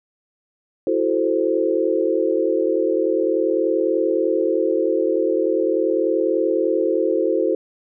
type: chord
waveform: sine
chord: F# half-diminished seventh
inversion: third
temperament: equal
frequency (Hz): 329.6 / 370 / 440 / 523.3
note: E4 / F#4 / A4 / C5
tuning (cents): 0 / 0 / 0 / 0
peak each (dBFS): -22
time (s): 0.87-7.55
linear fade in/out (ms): 2
effects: none